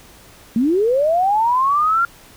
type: linear sweep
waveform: sine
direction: up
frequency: 213.5 to 1400 Hz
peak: -13 dBFS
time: 0.56-2.05 s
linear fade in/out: 2 ms
effects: pink hiss -45 dBFS RMS until 2.36 s